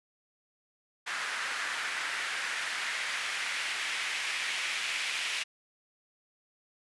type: noise with band-pass filter sweep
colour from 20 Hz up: white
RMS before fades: -34 dBFS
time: 1.06-5.44 s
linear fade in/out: 20 ms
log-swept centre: 1600 to 2400 Hz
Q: 1.9
effects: resampled to 24000 Hz